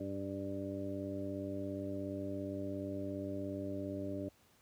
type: harmonic tone with a mistuned harmonic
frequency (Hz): 97.2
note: G2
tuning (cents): -14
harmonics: 1 / 2 / 3 / 4 / 5 / 6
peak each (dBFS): -45 / -46 / -41 / -47 / -53 / -44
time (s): 0-4.29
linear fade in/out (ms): 5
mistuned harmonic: 6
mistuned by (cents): +28
effects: pink hiss -68 dBFS RMS until 4.61 s + high-pass 60 Hz 12 dB/octave